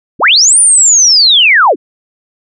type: linear two-way sweep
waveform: sine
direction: up then down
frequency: 82.41 to 9500 to 222.5 Hz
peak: -3 dBFS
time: 0.19-1.76 s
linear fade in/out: 50 ms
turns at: 0.59 s
effects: none